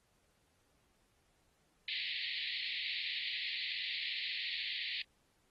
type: band-pass noise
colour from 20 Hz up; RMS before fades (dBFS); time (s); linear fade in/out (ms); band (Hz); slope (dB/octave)
white; -40; 1.88-5.02; 5; 1900 to 4400; 96
effects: pink hiss -75 dBFS RMS until 5.5 s + AAC 32 kbps